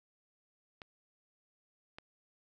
clicks, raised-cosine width 0.3 ms, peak -30 dBFS, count 2, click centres 0.818 / 1.985 s, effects none

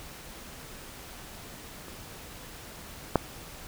clicks, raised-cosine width 1 ms, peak -29 / -6 dBFS, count 2, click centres 1.883 / 3.157 s, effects pink hiss -45 dBFS RMS until 3.67 s

